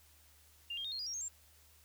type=tone with pitch steps; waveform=sine; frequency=2800 / 3216 / 3695 / 4244 / 4875 / 5600 / 6433 / 7389 Hz; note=F7 / G7 / A#7 / C8 / D#8 / F8 / G8 / A#8; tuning=+4 / +44 / -16 / +24 / -36 / +4 / +44 / -16 cents; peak=-38 dBFS; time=0.7-1.284 s; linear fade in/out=5 ms; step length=73 ms; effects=added 75 Hz sine -66 dBFS peak until 1.84 s + white hiss -65 dBFS RMS until 1.84 s